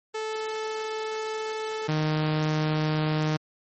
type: tone pair in turn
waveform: sawtooth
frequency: 436.7 / 154.4 Hz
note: A4 / D#3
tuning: -13 / -13 cents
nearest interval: octave + tritone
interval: 1800 cents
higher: first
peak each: -25 / -19 dBFS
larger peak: second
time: 0.14-1.88 / 1.88-3.37 s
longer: first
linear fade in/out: 10 ms
effects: low-pass 7000 Hz 12 dB/octave + MP3 32 kbps